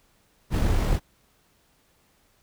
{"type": "noise with amplitude modulation", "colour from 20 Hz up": "brown", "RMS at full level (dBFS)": -21, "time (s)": [0.5, 1], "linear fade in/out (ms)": 50, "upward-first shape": "sine", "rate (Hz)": 49.7, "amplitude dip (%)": 25, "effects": ["pink hiss -64 dBFS RMS until 2.42 s"]}